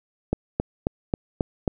click train, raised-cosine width 2 ms, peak -8 dBFS, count 6, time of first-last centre 0.33-1.678 s, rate 3.71 Hz, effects none

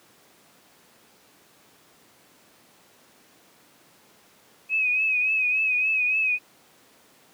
sine tone with vibrato, 2537 Hz, D#7, 33 cents sharp, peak -20 dBFS, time 4.69-6.39 s, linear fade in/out 50 ms, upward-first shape triangle, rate 3.5 Hz, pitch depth 65 cents each way, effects pink hiss -56 dBFS RMS until 7.33 s + high-pass 200 Hz 12 dB/octave

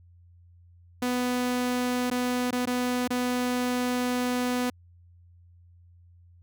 sawtooth tone with dropouts, 248.1 Hz, B3, 8 cents sharp, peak -21 dBFS, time 1.02-4.7 s, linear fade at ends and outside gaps 5 ms, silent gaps 2.102-2.112 / 2.509-2.526 / 2.656-2.671 / 3.077-3.104 s, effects added 87 Hz sine -52 dBFS peak until 6.42 s

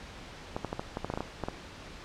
clicks, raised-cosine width 1 ms, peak -18 dBFS, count 12, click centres 0.565 / 0.647 / 0.729 / 0.795 / 0.971 / 1.046 / 1.101 / 1.138 / 1.175 / 1.206 / 1.437 / 1.485 s, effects pink hiss -46 dBFS RMS until 2.04 s + low-pass 5000 Hz 12 dB/octave

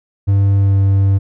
triangle tone with pitch glide, 99 to 97.92 Hz, G2 to G2, +18 to -1 cents, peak -7 dBFS, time 0.27-1.19 s, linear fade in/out 20 ms, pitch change -19 cents, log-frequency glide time 0.58-0.75 s, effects none

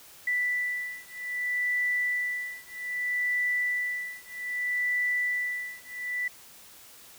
sine beating tone pair, 1975.5 / 1976.13 Hz, B6 / B6, 0 / +1 cents, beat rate 0.63 Hz, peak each -30 / -30 dBFS, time 0.27-6.28 s, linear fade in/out 5 ms, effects white hiss -51 dBFS RMS until 7.18 s

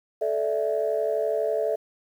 sine chord, A suspended fourth, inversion none, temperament equal with one note detuned, 437.5 / 587.3 / 659.3 Hz, A4 / D5 / E5, -10 / 0 / 0 cents, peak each -26 / -27 / -26 dBFS, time 0.21-1.76 s, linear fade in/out 10 ms, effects tanh soft clip ceiling -14 dBFS + 9-bit

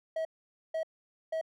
triangle tone bursts, 643 Hz, E5, 43 cents flat, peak -28 dBFS, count 3, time 0.16-1.413 s, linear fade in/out 5 ms, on 91 ms, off 490 ms, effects none

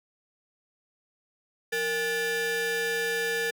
40% pulse ring-modulated tone, 638 Hz, D#5, 43 cents sharp, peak -22 dBFS, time 1.72-3.51 s, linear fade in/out 10 ms, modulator 1100 Hz, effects high-pass 300 Hz 12 dB/octave

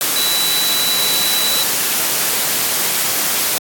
sine tone in noise, 3951 Hz, B7, in tune, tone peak -17 dBFS, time 0.16-1.63 s, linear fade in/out 0 ms, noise white, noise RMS -17 dBFS, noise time 0.01-3.58 s, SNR -3 dB, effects high-pass 150 Hz 12 dB/octave + AAC 64 kbps

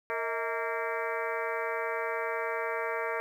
harmonic tone with a mistuned harmonic, 230 Hz, A#3, 23 cents flat, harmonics 2 / 3 / 4 / 5 / 6 / 7 / 8 / 9 / 10, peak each -35 / -37 / -38 / -39 / -40 / -40 / -41 / -42 / -42 dBFS, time 0.1-3.2 s, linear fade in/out 0 ms, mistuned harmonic 3, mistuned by -120 cents, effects 10-bit

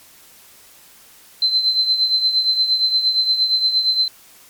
sine tone with tremolo, 4077 Hz, C8, 46 cents flat, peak -11 dBFS, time 1.42-4.08 s, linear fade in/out 2 ms, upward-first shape triangle, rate 8.6 Hz, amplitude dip 70%, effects white hiss -47 dBFS RMS until 4.49 s + MP3 96 kbps

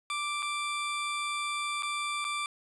20% pulse tone with dropouts, 1174.7 Hz, D6, in tune, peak -26 dBFS, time 0.1-2.46 s, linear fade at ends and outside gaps 1 ms, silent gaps 0.423-0.427 / 1.824-1.831 / 2.244-2.249 s, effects resampled to 24000 Hz

